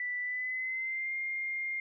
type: tone with pitch glide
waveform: sine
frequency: 1975.5 to 2117 Hz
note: B6 to C7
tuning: 0 to +20 cents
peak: -32 dBFS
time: 0-1.8 s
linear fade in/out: 2 ms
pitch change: +120 cents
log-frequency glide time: 0.21-1.14 s
effects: none